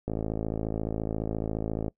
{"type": "click train", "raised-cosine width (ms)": 2, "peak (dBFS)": -17, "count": 99, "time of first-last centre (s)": [0.08, 1.881], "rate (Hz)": 54.4, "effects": ["noise-tail reverb RT60 0.1 s tail -23 dB re dry"]}